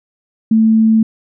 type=tone; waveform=sine; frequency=221.5 Hz; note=A3; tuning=12 cents sharp; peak=-7 dBFS; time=0.51-1.03 s; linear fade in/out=5 ms; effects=none